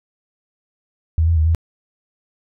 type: tone with pitch steps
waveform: sine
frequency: 80.7 / 83.5 / 78.4 / 82.2 Hz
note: E2 / E2 / D#2 / E2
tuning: -36 / +23 / +14 / -4 cents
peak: -12 dBFS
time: 1.18-1.548 s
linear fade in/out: 0 ms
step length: 92 ms
effects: none